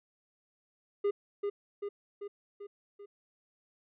triangle tone with echo, 406.1 Hz, G#4, 39 cents flat, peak -24 dBFS, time 1.04-1.11 s, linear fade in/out 10 ms, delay 390 ms, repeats 5, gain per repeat -4 dB, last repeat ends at 3.06 s, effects resampled to 8000 Hz

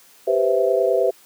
sine chord, C major seventh, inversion second, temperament equal, 392 / 493.9 / 523.3 / 659.3 Hz, G4 / B4 / C5 / E5, 0 / 0 / 0 / 0 cents, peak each -21 dBFS, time 0.27-1.11 s, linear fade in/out 10 ms, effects white hiss -51 dBFS RMS until 1.25 s + high-pass 150 Hz 12 dB/octave

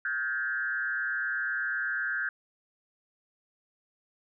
sine tone with frequency modulation, 1568 Hz, G6, in tune, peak -28 dBFS, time 0.05-2.29 s, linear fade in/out 2 ms, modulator 128 Hz, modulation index 1.1, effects none

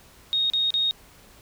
sine tone bursts, 3729 Hz, A#7, in tune, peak -20 dBFS, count 3, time 0.33-0.91 s, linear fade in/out 0 ms, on 170 ms, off 35 ms, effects pink hiss -52 dBFS RMS until 1.41 s

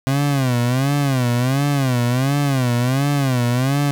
30% pulse tone with vibrato, 131.6 Hz, C3, 10 cents sharp, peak -13 dBFS, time 0.07-3.91 s, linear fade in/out 0 ms, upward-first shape sine, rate 1.4 Hz, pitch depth 160 cents each way, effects 9-bit

